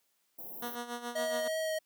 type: band-stop noise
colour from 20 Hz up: white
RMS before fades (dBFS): -44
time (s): 0.38-0.76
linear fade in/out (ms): 10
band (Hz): 860 to 12000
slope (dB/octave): 48
type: tone with tremolo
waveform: 10% pulse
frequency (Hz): 240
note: B3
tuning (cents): -49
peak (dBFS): -27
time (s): 0.62-1.48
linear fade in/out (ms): 5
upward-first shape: sine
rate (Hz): 7.1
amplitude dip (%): 70
type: tone with vibrato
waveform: square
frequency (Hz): 634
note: D#5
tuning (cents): +32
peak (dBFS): -32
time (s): 1.15-1.79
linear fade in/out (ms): 10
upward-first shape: triangle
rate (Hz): 2.9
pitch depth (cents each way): 14
effects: white hiss -75 dBFS RMS until 1.85 s + high-pass 150 Hz 12 dB/octave